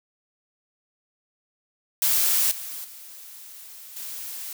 blue noise with level steps, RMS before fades -21 / -35 / -43 / -35 dBFS, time 2.02-4.53 s, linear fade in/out 2 ms, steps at 2.51 / 2.84 / 3.96 s, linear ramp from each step 5 ms, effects none

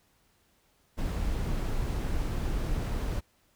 brown noise, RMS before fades -30 dBFS, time 0.97-3.21 s, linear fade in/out 20 ms, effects pink hiss -68 dBFS RMS until 3.55 s

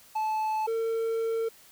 triangle tone pair in turn, 869 / 453.2 Hz, A5 / A#4, -22 / -49 cents, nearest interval major seventh, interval 1127 cents, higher first, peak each -24 dBFS, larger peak neither, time 0.15-0.67 / 0.67-1.49 s, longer second, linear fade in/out 10 ms, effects white hiss -55 dBFS RMS until 1.71 s

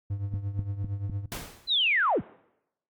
triangle tone with tremolo, 100.1 Hz, G2, 37 cents sharp, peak -24 dBFS, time 0.1-1.26 s, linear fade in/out 5 ms, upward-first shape triangle, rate 8.7 Hz, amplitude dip 75%
click train, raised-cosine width 5 ms, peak -22 dBFS, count 4, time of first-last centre 0.34-1.098 s, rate 3.96 Hz
pink noise with exponential decay, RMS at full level -33 dBFS, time 1.32-1.83 s, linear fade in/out 0 ms, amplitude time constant 110 ms
sine linear sweep, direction down, 4133 to 30.01 Hz, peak -21 dBFS, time 1.67-2.22 s, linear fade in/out 50 ms
effects noise-tail reverb RT60 0.8 s tail -22 dB re dry + Opus 48 kbps

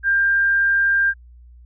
sine tone, 1594 Hz, G6, 28 cents sharp, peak -14 dBFS, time 0.03-1.14 s, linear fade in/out 50 ms, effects added 60 Hz sine -42 dBFS peak until 1.65 s

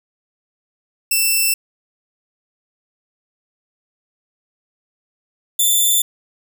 5% pulse tone pair in turn, 2666 / 3537 Hz, E7 / A7, +19 / +8 cents, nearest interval perfect fourth, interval 489 cents, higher second, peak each -5 dBFS, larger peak neither, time 1.11-1.54 / 5.59-6.02 s, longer neither, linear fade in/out 5 ms, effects none

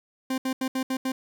40% pulse tone bursts at uneven times, 261.6 Hz, C4, in tune, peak -24 dBFS, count 6, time 0.3-0.38 / 0.45-0.53 / 0.61-0.68 / 0.75-0.83 / 0.9-0.97 / 1.05-1.12 s, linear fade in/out 5 ms, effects none

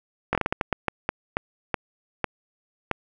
slowing click train, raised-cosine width 0.5 ms, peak -7 dBFS, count 14, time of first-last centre 0.33-2.913 s, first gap 20 ms, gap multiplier 1.34, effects none

